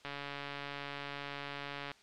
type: click train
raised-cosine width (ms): 0.3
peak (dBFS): -25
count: 266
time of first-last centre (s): 0.05-1.916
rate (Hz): 142
effects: white hiss -62 dBFS RMS until 2.02 s + low-pass 5000 Hz 12 dB/octave